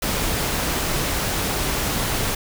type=noise; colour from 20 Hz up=pink; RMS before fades=-23 dBFS; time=0.02-2.35 s; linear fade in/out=5 ms; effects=none